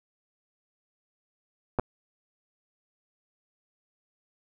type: clicks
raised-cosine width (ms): 1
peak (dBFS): -12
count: 2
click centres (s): 1.788 / 1.796
effects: none